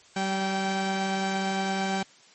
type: tone pair together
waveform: sawtooth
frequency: 192.07 / 777 Hz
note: G3 / G5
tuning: -35 / -16 cents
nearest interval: 2 octaves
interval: 2419 cents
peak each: -24 / -25 dBFS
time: 0.16-2.03 s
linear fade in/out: 5 ms
effects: white hiss -55 dBFS RMS until 2.34 s + MP3 32 kbps